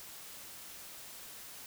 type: silence
effects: white hiss -49 dBFS RMS until 1.66 s